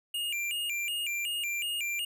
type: tone with vibrato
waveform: square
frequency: 2600 Hz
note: E7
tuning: 24 cents flat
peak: -31 dBFS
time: 0.14-2.05 s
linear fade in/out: 5 ms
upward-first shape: square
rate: 2.7 Hz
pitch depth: 160 cents each way
effects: none